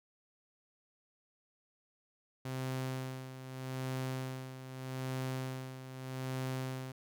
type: tone with tremolo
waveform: sawtooth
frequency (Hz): 130.4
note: C3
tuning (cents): -5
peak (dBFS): -31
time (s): 2.45-6.92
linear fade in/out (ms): 5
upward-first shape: sine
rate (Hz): 0.81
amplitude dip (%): 70
effects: none